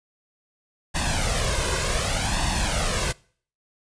pink noise with flanger, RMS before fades -24 dBFS, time 0.94-3.13 s, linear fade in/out 20 ms, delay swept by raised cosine 1.1 to 1.97 ms, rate 0.66 Hz, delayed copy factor +0.7, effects noise-tail reverb RT60 0.5 s tail -24 dB re dry + resampled to 22050 Hz

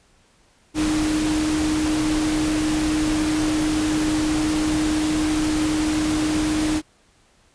sine tone in noise, 308 Hz, D#4, 17 cents flat, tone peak -19 dBFS, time 0.74-6.82 s, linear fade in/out 50 ms, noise pink, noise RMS -27 dBFS, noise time 0.74-6.82 s, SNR +5 dB, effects pink hiss -58 dBFS RMS until 7.54 s + resampled to 22050 Hz

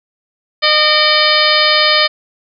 harmonic tone with a mistuned harmonic, 610 Hz, D#5, 34 cents flat, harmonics 1 / 2 / 3 / 4 / 5 / 6 / 7 / 8, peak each -17 / -17 / -17 / -17 / -17 / -17 / -17 / -17 dBFS, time 0.62-2.08 s, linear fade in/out 20 ms, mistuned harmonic 4, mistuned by -90 cents, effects none

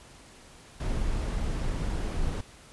brown noise, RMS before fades -29 dBFS, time 0.8-2.41 s, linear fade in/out 5 ms, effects pink hiss -52 dBFS RMS until 2.72 s + resampled to 24000 Hz

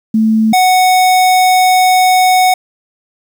sine / square tone pair in turn, 220 / 740 Hz, A3 / F#5, 0 / 0 cents, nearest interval octave + major sixth, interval 2100 cents, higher second, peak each -7 / -7 dBFS, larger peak neither, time 0.14-0.53 / 0.53-2.54 s, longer second, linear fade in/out 5 ms, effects 7-bit

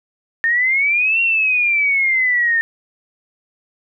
sine exponential two-way sweep, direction up then down, 1811 to 2754 to 1811 Hz, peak -13 dBFS, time 0.44-2.61 s, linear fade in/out 0 ms, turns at 1.21 s, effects none

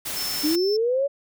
white noise, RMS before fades -30 dBFS, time 0.05-0.56 s, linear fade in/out 10 ms
triangle tone, 5310 Hz, E8, 12 cents sharp, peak -27 dBFS, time 0.16-0.77 s, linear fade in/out 10 ms
sine linear sweep, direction up, 288.1 to 572 Hz, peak -19 dBFS, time 0.43-1.08 s, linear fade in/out 20 ms
effects none

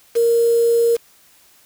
sine tone with quantisation, 466.2 Hz, A#4, in tune, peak -12 dBFS, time 0.15-0.97 s, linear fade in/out 20 ms, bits 5, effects white hiss -52 dBFS RMS until 1.65 s

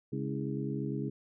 harmonic tone with a mistuned harmonic, 68.7 Hz, C#2, 15 cents flat, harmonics 2 / 3 / 4 / 5 / 6, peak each -36 / -38 / -39 / -40 / -41 dBFS, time 0.12-1.1 s, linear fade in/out 10 ms, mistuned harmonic 5, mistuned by -91 cents, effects none

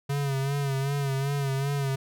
square tone with vibrato, 138.59 Hz, C#3, in tune, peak -26 dBFS, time 0.09-1.96 s, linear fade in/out 10 ms, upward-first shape sine, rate 2.6 Hz, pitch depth 52 cents each way, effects none

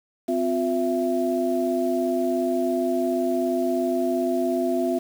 sine tone cluster, 258.2 / 355.4 / 668 Hz, C4 / F4 / E5, -23 / +30 / +23 cents, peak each -25 dBFS, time 0.28-4.99 s, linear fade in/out 10 ms, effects 7-bit

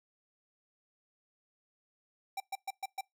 square tone bursts, 780 Hz, G5, 9 cents flat, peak -35 dBFS, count 5, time 2.37-3.01 s, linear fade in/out 5 ms, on 32 ms, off 120 ms, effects noise-tail reverb RT60 0.2 s tail -25 dB re dry

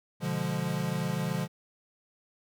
square chord, B diminished seventh, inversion none, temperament equal, 123.47 / 146.83 / 174.61 / 207.7 Hz, B2 / D3 / F3 / Ab3, 0 / 0 / 0 / 0 cents, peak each -38 / -34 / -33 / -38 dBFS, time 0.2-1.48 s, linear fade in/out 50 ms, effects none

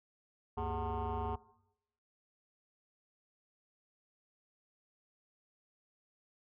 sine tone with frequency modulation, 417.8 Hz, G#4, 10 cents sharp, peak -32 dBFS, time 0.57-1.36 s, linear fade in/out 10 ms, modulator 162 Hz, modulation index 3.9, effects noise-tail reverb RT60 0.8 s tail -20 dB re dry + tanh soft clip ceiling -32 dBFS

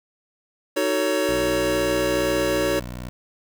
square chord, D# half-diminished seventh, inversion none, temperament just, 311.1 / 373.4 / 448 / 560 Hz, D#4 / F#4 / A4 / C#5, 0 / +16 / +31 / +18 cents, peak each -27 / -27 / -29 / -24 dBFS, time 0.76-2.8 s, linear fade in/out 10 ms
15% pulse tone, 61.3 Hz, B1, 12 cents flat, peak -25 dBFS, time 1.29-3.09 s, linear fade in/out 0 ms
effects 8-bit

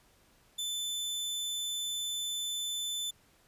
sawtooth tone, 3520 Hz, A7, in tune, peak -30 dBFS, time 0.58-3.11 s, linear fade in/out 10 ms, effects pink hiss -65 dBFS RMS until 3.47 s + resampled to 32000 Hz

